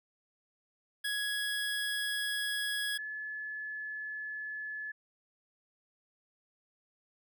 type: tone pair in turn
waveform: 25% pulse / sine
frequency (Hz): 1670 / 1718.9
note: G#6 / A6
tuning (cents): +9 / -41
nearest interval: unison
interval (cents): 50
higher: second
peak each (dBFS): -28 / -37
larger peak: first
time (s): 1.04-2.98 / 2.98-4.92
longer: neither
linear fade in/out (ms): 10
effects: none